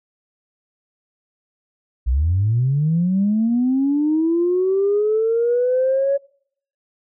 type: linear sweep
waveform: sine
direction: up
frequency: 56.6 to 562 Hz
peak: -14 dBFS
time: 2.06-6.18 s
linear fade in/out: 20 ms
effects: noise-tail reverb RT60 0.6 s tail -23 dB re dry + tanh soft clip ceiling -10 dBFS